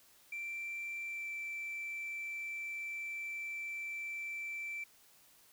sine tone with pitch glide, 2349 to 2334 Hz, D7 to D7, 0 to -11 cents, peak -37 dBFS, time 0.32-4.84 s, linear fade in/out 5 ms, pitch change -11 cents, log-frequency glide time 1.04-1.29 s, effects tanh soft clip ceiling -36 dBFS + white hiss -64 dBFS RMS until 5.52 s

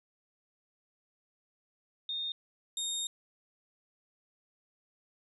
sine / 25% pulse tone pair in turn, 3670 / 3693 Hz, A#7 / A#7, -28 / -17 cents, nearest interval unison, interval 11 cents, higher second, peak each -33 / -29 dBFS, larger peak second, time 2.09-2.32 / 2.77-3.07 s, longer second, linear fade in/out 2 ms, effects resampled to 32000 Hz

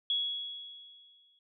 sine tone with exponential decay, 3349 Hz, G#7, 14 cents sharp, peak -26 dBFS, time 0.1-1.39 s, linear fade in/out 2 ms, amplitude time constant 280 ms, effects none

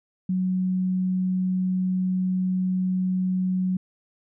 sine tone, 185 Hz, F#3, in tune, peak -21 dBFS, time 0.29-3.77 s, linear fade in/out 5 ms, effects none

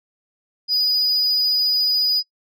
sine tone, 4943 Hz, D#8, 12 cents flat, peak -13 dBFS, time 0.68-2.23 s, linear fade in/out 50 ms, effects noise-tail reverb RT60 0.1 s tail -23 dB re dry + tanh soft clip ceiling -15 dBFS

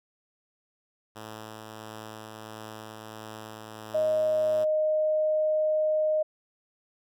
5% pulse tone with tremolo, 109.1 Hz, A2, 14 cents flat, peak -28 dBFS, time 1.15-4.65 s, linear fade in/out 20 ms, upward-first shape triangle, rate 1.5 Hz, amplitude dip 25%
sine tone with pitch glide, 622.3 to 618.4 Hz, D#5 to D#5, 0 to -11 cents, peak -22 dBFS, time 3.94-6.23 s, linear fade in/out 10 ms, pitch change -11 cents, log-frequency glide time 4.15-4.64 s
effects none

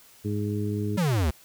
harmonic tone, 103.83 Hz, G#2, in tune, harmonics 1 / 2 / 3 / 4, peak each -28 / -31 / -33 / -34 dBFS, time 0.24-0.98 s, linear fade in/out 20 ms
square exponential sweep, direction down, 199 to 69.3 Hz, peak -22 dBFS, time 0.97-1.31 s, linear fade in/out 10 ms
effects white hiss -54 dBFS RMS until 1.44 s

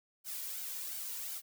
blue noise with flanger, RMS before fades -41 dBFS, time 0.24-1.42 s, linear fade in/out 50 ms, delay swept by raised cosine 1.3 to 2.14 ms, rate 2.8 Hz, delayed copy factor +0.65, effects none

